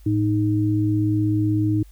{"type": "tone pair together", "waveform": "sine", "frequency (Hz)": [109.1, 311.1], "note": ["A2", "D#4"], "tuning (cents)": [-14, 0], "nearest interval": "octave + tritone", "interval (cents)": 1814, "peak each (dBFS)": -20, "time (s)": [0.06, 1.83], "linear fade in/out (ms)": 5, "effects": ["added 50 Hz sine -43 dBFS peak until 1.91 s", "white hiss -59 dBFS RMS until 1.91 s"]}